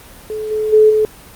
sine tone with level steps, 430.7 Hz, A4, 37 cents flat, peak -20 / -15 / -5 / -10 dBFS, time 0.3-1.05 s, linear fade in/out 0 ms, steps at 0.5 / 0.72 / 0.89 s, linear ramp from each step 20 ms, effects pink hiss -39 dBFS RMS until 1.35 s + Opus 32 kbps

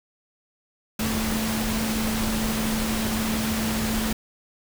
sine tone in noise, 220 Hz, A3, in tune, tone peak -25 dBFS, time 0.99-4.13 s, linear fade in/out 5 ms, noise pink, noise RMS -28 dBFS, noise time 0.99-4.13 s, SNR 0 dB, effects none

